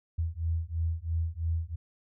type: beating tone pair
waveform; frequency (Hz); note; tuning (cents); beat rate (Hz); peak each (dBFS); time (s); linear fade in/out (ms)
sine; 81 / 84; E2 / E2; -30 / +33; 3; -31; 0.18-1.76; 10
effects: none